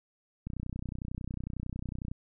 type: click train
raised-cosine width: 5 ms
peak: -24 dBFS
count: 52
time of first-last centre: 0.47-2.115 s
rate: 31 Hz
effects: none